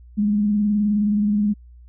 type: tone with vibrato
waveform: sine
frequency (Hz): 207.7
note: G#3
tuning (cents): 0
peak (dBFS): -16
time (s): 0.17-1.54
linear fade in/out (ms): 20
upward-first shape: square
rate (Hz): 19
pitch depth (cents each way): 32
effects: added 60 Hz sine -42 dBFS peak until 1.88 s